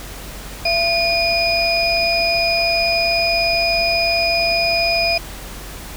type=tone cluster; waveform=sine; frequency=674 / 2441 / 5000 Hz; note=E5 / D#7 / D#8; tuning=+38 / -34 / +8 cents; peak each=-19 dBFS; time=0.65-5.18 s; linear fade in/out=5 ms; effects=added 47 Hz sine -34 dBFS peak until 5.96 s + pink hiss -34 dBFS RMS until 5.96 s